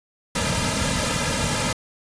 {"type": "noise with comb filter", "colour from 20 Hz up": "pink", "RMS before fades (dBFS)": -23, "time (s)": [0.35, 1.73], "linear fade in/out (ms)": 5, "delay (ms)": 2.7, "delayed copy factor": -0.85, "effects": ["resampled to 22050 Hz"]}